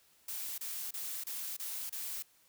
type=noise bursts; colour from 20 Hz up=blue; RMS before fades=-40 dBFS; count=6; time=0.28-2.225 s; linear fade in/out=5 ms; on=300 ms; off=29 ms; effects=white hiss -67 dBFS RMS until 2.48 s